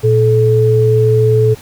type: tone pair together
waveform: sine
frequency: 116.54 / 432.9 Hz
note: A#2 / A4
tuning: 0 / -28 cents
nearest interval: octave + major seventh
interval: 2272 cents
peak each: -10 dBFS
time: 0.03-1.55 s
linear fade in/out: 20 ms
effects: pink hiss -38 dBFS RMS until 1.61 s